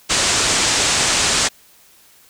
white low-pass noise, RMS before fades -17 dBFS, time 0.09-1.49 s, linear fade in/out 20 ms, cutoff 8400 Hz, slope 48 dB/octave, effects white hiss -50 dBFS RMS until 2.29 s

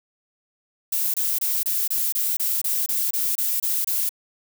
violet noise bursts, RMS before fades -23 dBFS, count 13, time 0.92-4.092 s, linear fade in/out 5 ms, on 220 ms, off 26 ms, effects none

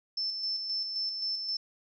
sine tone with tremolo, 5300 Hz, E8, 9 cents sharp, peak -29 dBFS, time 0.17-1.57 s, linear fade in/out 5 ms, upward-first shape square, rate 3.8 Hz, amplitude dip 40%, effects none

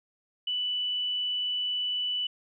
sine tone, 2974 Hz, F#7, 8 cents sharp, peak -27 dBFS, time 0.47-2.27 s, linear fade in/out 5 ms, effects none

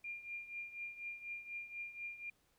sine tone with tremolo, 2400 Hz, D7, 37 cents sharp, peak -40 dBFS, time 0.04-2.3 s, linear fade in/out 5 ms, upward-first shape triangle, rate 4.1 Hz, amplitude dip 80%, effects pink hiss -75 dBFS RMS until 2.58 s

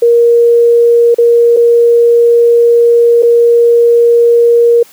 sine tone with dropouts, 470.8 Hz, A#4, 17 cents sharp, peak -3 dBFS, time 0.02-4.83 s, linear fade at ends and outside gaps 5 ms, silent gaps 1.145-1.183 / 1.565-1.569 / 3.224-3.23 s, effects white hiss -40 dBFS RMS until 4.92 s + high-pass 150 Hz 12 dB/octave

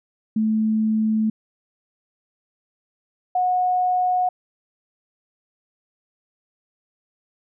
sine tone pair in turn, 218.2 / 729.5 Hz, A3 / F#5, -14 / -25 cents, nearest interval octave + major sixth, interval 2089 cents, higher second, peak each -17 dBFS, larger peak neither, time 0.36-1.3 / 3.35-4.29 s, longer neither, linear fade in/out 5 ms, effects none

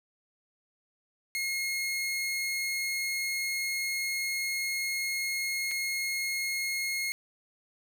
sawtooth tone with dropouts, 2155 Hz, C#7, 49 cents flat, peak -26 dBFS, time 1.35-7.12 s, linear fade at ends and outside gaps 0 ms, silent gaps 5.712-5.715 s, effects none

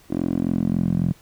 10% pulse tone with band-pass filter sweep, 43.65 Hz, F1, in tune, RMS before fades -22 dBFS, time 0.1-1.13 s, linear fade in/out 10 ms, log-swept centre 320 to 160 Hz, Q 2.6, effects pink hiss -53 dBFS RMS until 1.21 s

